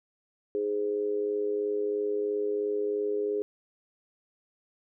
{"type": "tone with amplitude modulation", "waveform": "sine", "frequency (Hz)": 415.3, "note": "G#4", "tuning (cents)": 0, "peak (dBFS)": -23, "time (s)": [0.55, 3.42], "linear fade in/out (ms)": 0, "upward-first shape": "sine", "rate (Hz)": 103, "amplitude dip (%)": 70, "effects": []}